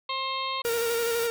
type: harmonic tone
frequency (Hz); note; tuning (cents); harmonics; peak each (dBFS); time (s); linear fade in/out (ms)
531; C5; +25; 1 / 2 / 4 / 5 / 6 / 7 / 8; -40 / -30 / -38 / -39 / -38 / -37 / -38; 0.09-0.62; 5
type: noise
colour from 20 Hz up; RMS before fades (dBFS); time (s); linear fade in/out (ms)
white; -36; 0.64-1.28; 20
type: tone with vibrato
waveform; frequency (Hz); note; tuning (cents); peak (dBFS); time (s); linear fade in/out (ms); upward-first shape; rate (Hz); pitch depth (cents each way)
45% pulse; 465.7; A#4; -2; -25; 0.65-1.3; 0; square; 12; 23
effects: none